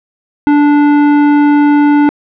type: tone with tanh clipping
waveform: sine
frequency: 292.1 Hz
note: D4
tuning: 9 cents flat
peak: -7 dBFS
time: 0.47-2.09 s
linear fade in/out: 0 ms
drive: 18 dB
effects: low-pass 2000 Hz 12 dB/octave